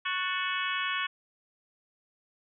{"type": "harmonic tone with a mistuned harmonic", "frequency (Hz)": 370, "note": "F#4", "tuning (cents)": 0, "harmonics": [3, 4, 5, 6, 7, 8, 9], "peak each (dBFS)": [-34, -35, -36, -37, -37, -38, -39], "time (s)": [0.05, 1.07], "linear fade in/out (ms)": 10, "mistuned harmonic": 5, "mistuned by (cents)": -75, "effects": []}